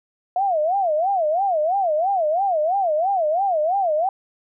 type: tone with vibrato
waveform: sine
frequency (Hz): 695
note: F5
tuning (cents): -9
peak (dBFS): -17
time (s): 0.36-4.09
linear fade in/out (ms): 2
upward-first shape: sine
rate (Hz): 3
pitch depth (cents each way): 250
effects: none